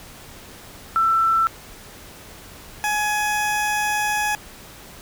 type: tone pair in turn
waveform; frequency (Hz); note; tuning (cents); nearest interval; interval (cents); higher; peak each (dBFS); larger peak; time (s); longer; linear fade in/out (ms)
sine / 20% pulse; 1334 / 840.4; E6 / G#5; +20 / +20; minor sixth; 800; first; -15; neither; 0.96-1.47 / 2.84-4.35; second; 0
effects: pink hiss -42 dBFS RMS until 5.01 s